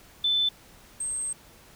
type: tone pair in turn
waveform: sine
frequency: 3520 / 8355 Hz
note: A7 / C9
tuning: 0 / -4 cents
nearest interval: octave + minor third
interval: 1496 cents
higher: second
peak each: -21 / -28 dBFS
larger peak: first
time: 0.24-0.49 / 1-1.33 s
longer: second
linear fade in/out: 5 ms
effects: pink hiss -53 dBFS RMS until 1.75 s